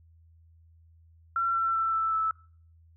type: tone with pitch steps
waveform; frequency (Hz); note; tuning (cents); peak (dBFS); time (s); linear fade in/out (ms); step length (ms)
sine; 1358 / 1346.3 / 1334.7 / 1323.2 / 1311.7; F6 / E6 / E6 / E6 / E6; -49 / +36 / +21 / +6 / -9; -24; 1.36-2.31; 2; 190
effects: noise-tail reverb RT60 0.5 s tail -23 dB re dry + added 82 Hz sine -55 dBFS peak until 2.96 s